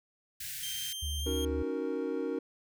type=band-stop noise; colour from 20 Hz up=white; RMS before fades=-40 dBFS; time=0.4-0.93 s; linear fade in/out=5 ms; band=170 to 1500 Hz; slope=96 dB/octave
type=tone with pitch glide; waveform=sawtooth; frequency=3150 to 3222 Hz; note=G7 to G7; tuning=+8 to +47 cents; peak=-34 dBFS; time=0.63-1.45 s; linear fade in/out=2 ms; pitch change=+39 cents; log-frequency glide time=1.18-1.28 s
type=tone with vibrato; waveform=sine; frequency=74 Hz; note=D2; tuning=14 cents sharp; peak=-33 dBFS; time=1.02-1.63 s; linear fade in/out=10 ms; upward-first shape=sine; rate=9.6 Hz; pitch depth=23 cents each way
type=chord; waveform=triangle; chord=D# minor seventh; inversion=third; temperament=equal; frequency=277.2 / 311.1 / 370 / 466.2 Hz; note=C#4 / D#4 / F#4 / A#4; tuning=0 / 0 / 0 / 0 cents; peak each=-35 / -36 / -36 / -33 dBFS; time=1.26-2.39 s; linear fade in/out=5 ms
effects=none